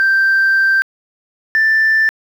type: tone pair in turn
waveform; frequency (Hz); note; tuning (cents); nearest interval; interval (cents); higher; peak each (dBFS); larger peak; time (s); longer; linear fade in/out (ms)
sine; 1568 / 1770.2; G6 / A6; 0 / +10; major second; 210; second; -8; neither; 0-0.82 / 1.55-2.09; first; 0
effects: tanh soft clip ceiling -7 dBFS + 7-bit